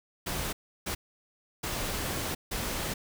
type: noise bursts at uneven times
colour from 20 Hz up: pink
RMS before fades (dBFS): -33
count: 4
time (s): 0.26-0.53 / 0.86-0.95 / 1.63-2.35 / 2.51-2.94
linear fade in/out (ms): 10
effects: none